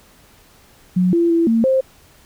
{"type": "tone with pitch steps", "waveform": "sine", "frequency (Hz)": [181.8, 339.8, 334, 227.4, 527], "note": ["F#3", "F4", "E4", "A#3", "C5"], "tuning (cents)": [-30, -47, 23, -43, 12], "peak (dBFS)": -12, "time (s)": [0.96, 1.81], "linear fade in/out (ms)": 10, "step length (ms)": 170, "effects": ["pink hiss -50 dBFS RMS until 2.25 s"]}